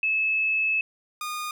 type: tone pair in turn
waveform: sine / sawtooth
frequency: 2600 / 1223.5 Hz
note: E7 / D#6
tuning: -24 / -29 cents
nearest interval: octave + minor second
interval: 1305 cents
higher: first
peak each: -21 / -26 dBFS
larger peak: first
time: 0.03-0.81 / 1.21-1.51 s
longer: first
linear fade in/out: 2 ms
effects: none